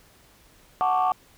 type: chord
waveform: sine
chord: D major seventh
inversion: first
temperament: equal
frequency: 740 / 880 / 1108.7 / 1174.7 Hz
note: F#5 / A5 / C#6 / D6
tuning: 0 / 0 / 0 / 0 cents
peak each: -21 / -27 / -27 / -25 dBFS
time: 0.81-1.12 s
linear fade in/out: 0 ms
effects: tanh soft clip ceiling -13 dBFS + pink hiss -56 dBFS RMS until 1.37 s